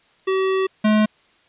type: tone pair in turn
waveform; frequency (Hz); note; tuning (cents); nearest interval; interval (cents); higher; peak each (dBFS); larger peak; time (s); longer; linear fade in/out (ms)
square; 381.1 / 213.9; G4 / A3; -49 / -49; minor seventh; 1000; first; -18 / -14; second; 0.27-0.67 / 0.84-1.06; first; 10
effects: white hiss -57 dBFS RMS until 1.48 s + resampled to 8000 Hz